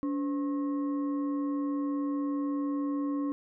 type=tone with frequency modulation; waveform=sine; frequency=285.6 Hz; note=D4; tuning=48 cents flat; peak=-28 dBFS; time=0.03-3.32 s; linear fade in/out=0 ms; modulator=796 Hz; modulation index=0.39; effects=none